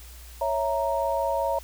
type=chord; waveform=sine; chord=A# diminished; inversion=first; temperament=equal; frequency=554.4 / 659.3 / 932.3 Hz; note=C#5 / E5 / A#5; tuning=0 / 0 / 0 cents; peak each=-27 / -28 / -27 dBFS; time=0.41-1.59 s; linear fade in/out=5 ms; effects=added 60 Hz sine -43 dBFS peak until 1.63 s + white hiss -49 dBFS RMS until 1.63 s